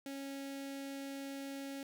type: tone with notch filter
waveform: sawtooth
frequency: 275.2 Hz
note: C#4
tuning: 12 cents flat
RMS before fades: -44 dBFS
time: 0.06-1.83 s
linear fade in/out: 2 ms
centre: 1100 Hz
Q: 1.6
effects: none